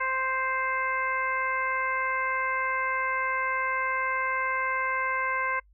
harmonic tone, 523.3 Hz, C5, in tune, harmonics 1 / 2 / 3 / 4 / 5, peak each -37 / -29 / -31 / -31 / -41 dBFS, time 0-5.6 s, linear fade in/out 10 ms, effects noise-tail reverb RT60 0.1 s tail -26 dB re dry + added 50 Hz sine -56 dBFS peak until 5.73 s

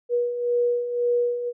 sine beating tone pair, 481.1 / 483 Hz, B4 / B4, -45 / -39 cents, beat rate 1.9 Hz, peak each -28 / -21 dBFS, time 0.09-1.53 s, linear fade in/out 50 ms, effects none

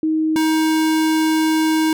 sine / square tone pair in turn, 314.6 / 315.9 Hz, D#4 / D#4, +19 / +26 cents, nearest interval unison, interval 7 cents, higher second, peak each -15 dBFS, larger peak neither, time 0.03-0.36 / 0.36-1.93 s, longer second, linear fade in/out 2 ms, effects none

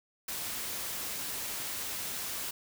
white noise, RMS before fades -37 dBFS, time 0.28-2.51 s, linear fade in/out 5 ms, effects none

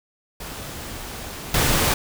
pink noise with level steps, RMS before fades -34 / -19 dBFS, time 0.4-1.94 s, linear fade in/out 5 ms, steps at 1.54 s, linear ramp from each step 2 ms, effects none

